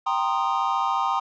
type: chord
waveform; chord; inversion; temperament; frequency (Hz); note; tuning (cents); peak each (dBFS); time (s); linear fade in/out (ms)
triangle; C minor seventh; second; equal with one note detuned; 784 / 932.3 / 1046.5 / 1236.6; G5 / Bb5 / C6 / Eb6; 0 / 0 / 0 / -11; -25; 0.06-1.2; 10
effects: resampled to 16000 Hz